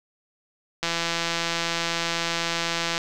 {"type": "click train", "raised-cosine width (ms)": 0.2, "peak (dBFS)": -8, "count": 362, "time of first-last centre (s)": [0.83, 2.979], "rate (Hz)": 168, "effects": []}